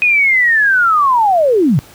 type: linear sweep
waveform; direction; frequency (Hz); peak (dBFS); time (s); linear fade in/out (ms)
sine; down; 2509 to 116.54; -8; 0.02-1.79; 0
effects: pink hiss -41 dBFS RMS until 1.94 s + high-pass 60 Hz 12 dB/octave